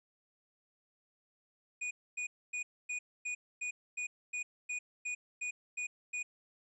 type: tone bursts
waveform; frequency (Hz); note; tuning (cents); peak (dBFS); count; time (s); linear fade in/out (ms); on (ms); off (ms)
square; 2463; D#7; -18; -36; 13; 1.81-6.23; 10; 100; 260
effects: resampled to 22050 Hz + 13-bit